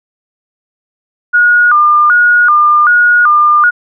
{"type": "tone with vibrato", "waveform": "sine", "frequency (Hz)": 1318, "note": "E6", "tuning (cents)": -1, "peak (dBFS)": -4, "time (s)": [1.33, 3.71], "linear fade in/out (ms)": 20, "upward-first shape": "square", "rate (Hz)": 1.3, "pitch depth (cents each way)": 160, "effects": []}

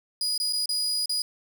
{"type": "tone with dropouts", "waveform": "35% pulse", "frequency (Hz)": 4923, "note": "D#8", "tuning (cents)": -19, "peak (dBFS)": -23, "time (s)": [0.21, 1.22], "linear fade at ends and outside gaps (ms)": 2, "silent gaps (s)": [[0.378, 0.4], [0.526, 0.532], [0.658, 0.691], [1.058, 1.094]], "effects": []}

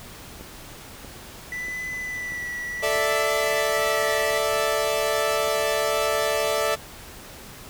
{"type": "click train", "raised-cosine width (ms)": 2, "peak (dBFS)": -27, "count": 5, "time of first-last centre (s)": [0.41, 2.958], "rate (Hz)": 1.57}
{"type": "tone with vibrato", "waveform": "triangle", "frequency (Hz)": 1975.5, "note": "B6", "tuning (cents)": 0, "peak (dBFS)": -27, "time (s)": [1.52, 4.38], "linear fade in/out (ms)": 2, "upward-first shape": "sine", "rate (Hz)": 0.69, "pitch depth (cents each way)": 27}
{"type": "chord", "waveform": "sawtooth", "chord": "A suspended fourth", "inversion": "none", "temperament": "equal", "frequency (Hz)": [440, 587.3, 659.3], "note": ["A4", "D5", "E5"], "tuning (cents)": [0, 0, 0], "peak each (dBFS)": [-23, -21, -22], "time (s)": [2.82, 6.76], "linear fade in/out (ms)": 20}
{"effects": ["pink hiss -42 dBFS RMS until 7.69 s"]}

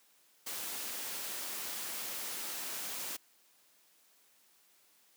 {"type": "noise", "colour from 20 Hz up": "white", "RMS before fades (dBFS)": -40, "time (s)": [0.46, 3.17], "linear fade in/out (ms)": 10, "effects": ["white hiss -67 dBFS RMS until 5.16 s", "high-pass 200 Hz 12 dB/octave"]}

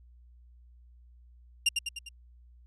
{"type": "tone with echo", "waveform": "sawtooth", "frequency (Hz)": 2794, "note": "F7", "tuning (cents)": 0, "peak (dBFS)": -18, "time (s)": [1.66, 1.69], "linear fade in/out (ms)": 5, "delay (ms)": 100, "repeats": 4, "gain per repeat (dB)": -5, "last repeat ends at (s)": 2.09, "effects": ["added 60 Hz sine -53 dBFS peak until 2.66 s", "resampled to 24000 Hz"]}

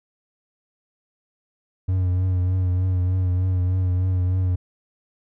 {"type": "tone with vibrato", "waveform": "triangle", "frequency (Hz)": 91.6, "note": "F#2", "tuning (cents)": -17, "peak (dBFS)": -16, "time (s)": [1.88, 4.56], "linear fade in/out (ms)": 10, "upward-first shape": "triangle", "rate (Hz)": 3.3, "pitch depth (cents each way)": 41, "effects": []}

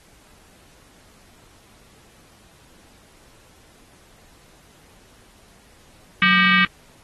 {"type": "tone with frequency modulation", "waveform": "sine", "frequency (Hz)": 185, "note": "F#3", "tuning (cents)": 0, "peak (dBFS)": -13, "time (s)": [6.22, 6.65], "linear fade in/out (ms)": 2, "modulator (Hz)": 694, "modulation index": 3.8, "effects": ["pink hiss -53 dBFS RMS until 7.03 s", "AAC 32 kbps"]}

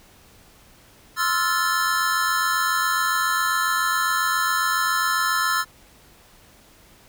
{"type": "chord", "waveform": "square", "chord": "F major seventh", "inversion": "second", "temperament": "just", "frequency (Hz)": [1047.7, 1309.6, 1396.9, 1746.1], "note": ["C6", "E6", "F6", "A6"], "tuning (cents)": [2, -12, 0, -14], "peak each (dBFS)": [-28, -25, -26, -26], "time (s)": [1.16, 5.65], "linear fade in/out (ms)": 50, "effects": ["pink hiss -52 dBFS RMS until 7.08 s"]}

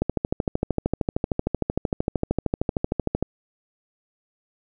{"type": "click train", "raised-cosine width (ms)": 2, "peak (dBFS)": -8, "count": 43, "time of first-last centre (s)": [0.02, 3.226], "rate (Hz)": 13.1, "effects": []}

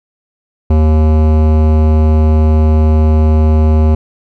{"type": "tone with hard clipping", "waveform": "sine", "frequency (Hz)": 77.78, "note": "D#2", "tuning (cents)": 0, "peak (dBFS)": -8, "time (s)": [0.7, 3.95], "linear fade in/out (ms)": 5, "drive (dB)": 17, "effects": []}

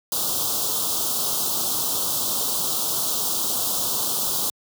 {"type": "band-stop noise", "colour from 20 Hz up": "white", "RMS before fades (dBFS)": -24, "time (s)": [0.12, 4.5], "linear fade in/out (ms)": 2, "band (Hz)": [1300, 3200], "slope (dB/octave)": 48, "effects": ["high-pass 100 Hz 12 dB/octave"]}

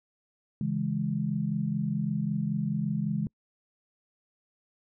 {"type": "chord", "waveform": "sine", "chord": "C# minor", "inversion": "none", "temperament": "equal with one note detuned", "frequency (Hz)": [138.59, 163.77, 207.7], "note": ["C#3", "E3", "G#3"], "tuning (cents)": [0, -11, 0], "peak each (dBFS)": [-32, -31, -30], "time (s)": [0.61, 3.27], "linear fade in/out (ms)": 2, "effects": ["noise-tail reverb RT60 0.1 s tail -26 dB re dry"]}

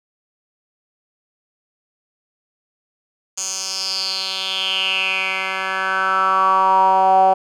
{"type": "tone with band-pass filter sweep", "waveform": "10% pulse", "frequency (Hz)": 190, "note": "F#3", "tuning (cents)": 46, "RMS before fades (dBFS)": -18, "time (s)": [3.37, 7.34], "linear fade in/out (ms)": 10, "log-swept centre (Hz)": [6700, 700], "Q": 5.9, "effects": []}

